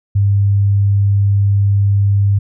sine tone, 100 Hz, G2, 35 cents sharp, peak -9 dBFS, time 0.15-2.39 s, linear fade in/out 10 ms, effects none

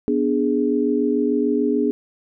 sine chord, G# diminished, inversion first, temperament equal, 246.9 / 293.7 / 415.3 Hz, B3 / D4 / G#4, 0 / 0 / 0 cents, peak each -21 dBFS, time 0.08-1.91 s, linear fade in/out 0 ms, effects none

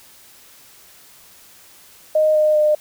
sine tone with pitch steps, 619 / 612.2 / 605.6 Hz, D#5 / D#5 / D#5, -9 / -28 / -47 cents, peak -12 dBFS, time 2.15-2.75 s, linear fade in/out 5 ms, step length 200 ms, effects white hiss -47 dBFS RMS until 2.8 s

